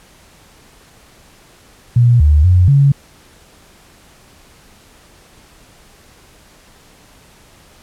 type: tone with pitch steps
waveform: sine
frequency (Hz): 120.2 / 74.6 / 90.3 / 140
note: B2 / D2 / F#2 / C#3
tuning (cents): -46 / +28 / -42 / +18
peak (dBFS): -6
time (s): 1.96-2.92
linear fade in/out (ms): 5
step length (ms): 240
effects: pink hiss -46 dBFS RMS until 7.82 s + low-pass 12000 Hz 12 dB/octave